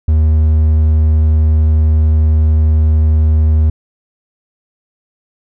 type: tone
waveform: triangle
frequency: 77.78 Hz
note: D#2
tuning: in tune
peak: -5 dBFS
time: 0.08-3.7 s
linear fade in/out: 5 ms
effects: none